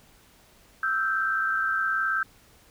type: tone cluster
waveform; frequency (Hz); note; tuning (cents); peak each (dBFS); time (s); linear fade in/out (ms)
sine; 1310 / 1369 / 1564; E6 / F6 / G6; -11 / -35 / -4; -28 / -33 / -25; 0.83-2.23; 2
effects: pink hiss -57 dBFS RMS until 2.7 s